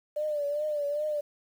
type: tone with vibrato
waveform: sine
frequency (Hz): 591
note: D5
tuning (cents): +11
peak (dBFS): -27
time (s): 0.16-1.21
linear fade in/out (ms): 10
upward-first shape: triangle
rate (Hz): 2.5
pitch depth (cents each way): 69
effects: 9-bit